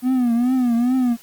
triangle tone with vibrato, 245.7 Hz, B3, 9 cents flat, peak -13 dBFS, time 0.02-1.17 s, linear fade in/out 50 ms, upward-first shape triangle, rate 2.4 Hz, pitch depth 120 cents each way, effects white hiss -47 dBFS RMS until 1.22 s + Opus 24 kbps

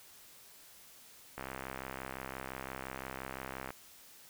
click train, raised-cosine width 0.5 ms, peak -25 dBFS, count 154, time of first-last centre 1.38-3.705 s, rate 65.8 Hz, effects white hiss -57 dBFS RMS until 4.29 s

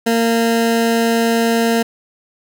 20% pulse tone, 230 Hz, A#3, 23 cents flat, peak -8 dBFS, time 0.06-1.83 s, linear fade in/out 10 ms, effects none

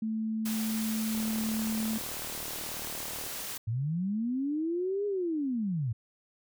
sine tone, 220 Hz, A3, in tune, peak -29 dBFS, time 0.02-1.98 s, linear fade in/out 5 ms
white noise, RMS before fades -38 dBFS, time 0.45-3.58 s, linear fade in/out 10 ms
click train, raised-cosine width 1 ms, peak -29 dBFS, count 82, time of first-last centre 1.15-3.265 s, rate 38.3 Hz
sine linear two-way sweep, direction up then down, 104.9 to 415.3 to 104.9 Hz, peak -28 dBFS, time 3.67-5.93 s, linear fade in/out 10 ms, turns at 5.06 s
effects none

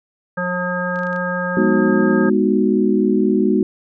harmonic tone, 179.4 Hz, F3, 47 cents sharp, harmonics 1 / 3 / 5 / 7 / 9, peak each -24 / -24 / -30 / -27 / -24 dBFS, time 0.37-2.3 s, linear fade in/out 10 ms
clicks, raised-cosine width 0.2 ms, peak -26 dBFS, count 6, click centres 0.959 / 0.99 / 1.034 / 1.069 / 1.13 / 1.162 s
sine chord, G# minor seventh, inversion none, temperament equal, 207.7 / 246.9 / 311.1 / 370 Hz, G#3 / B3 / D#4 / F#4, 0 / 0 / 0 / 0 cents, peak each -17 / -19 / -20 / -18 dBFS, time 1.57-3.63 s, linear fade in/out 2 ms
effects none

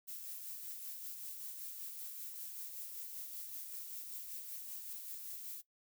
violet noise with tremolo, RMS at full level -45 dBFS, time 0.07-5.62 s, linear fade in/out 20 ms, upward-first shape sine, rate 5.2 Hz, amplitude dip 35%, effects noise-tail reverb RT60 0.1 s tail -17 dB re dry

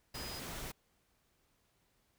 sine tone in noise, 4978 Hz, D#8, in tune, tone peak -47 dBFS, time 0.14-0.4 s, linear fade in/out 10 ms, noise pink, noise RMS -44 dBFS, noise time 0.14-0.72 s, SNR -6 dB, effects pink hiss -75 dBFS RMS until 2.18 s

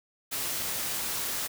white noise, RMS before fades -32 dBFS, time 0.31-1.48 s, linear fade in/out 20 ms, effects none

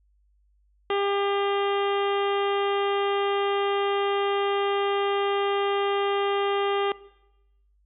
harmonic tone, 400 Hz, G4, 35 cents sharp, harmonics 1 / 2 / 3 / 4 / 5 / 6 / 7 / 8 / 9, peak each -24 / -30 / -31 / -40 / -36 / -43 / -37 / -37 / -46 dBFS, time 0.9-6.92 s, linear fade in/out 2 ms, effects noise-tail reverb RT60 0.9 s tail -19 dB re dry + added 50 Hz sine -61 dBFS peak until 7.85 s

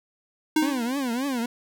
square tone with exponential decay, 310 Hz, D#4, 6 cents flat, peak -17 dBFS, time 0.56-0.97 s, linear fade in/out 5 ms, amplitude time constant 89 ms
40% pulse tone with vibrato, 255.8 Hz, C4, 39 cents flat, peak -24 dBFS, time 0.62-1.46 s, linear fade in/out 5 ms, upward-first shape triangle, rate 3.5 Hz, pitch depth 220 cents each way
effects none

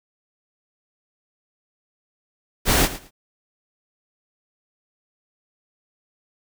pink noise with echo, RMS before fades -17 dBFS, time 2.65-2.89 s, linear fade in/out 50 ms, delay 110 ms, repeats 2, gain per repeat -15 dB, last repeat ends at 3.11 s, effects none

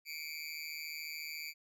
25% pulse tone with amplitude modulation, 2321 Hz, D7, 21 cents flat, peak -33 dBFS, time 0.05-1.54 s, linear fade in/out 50 ms, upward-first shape sine, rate 154 Hz, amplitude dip 95%, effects none

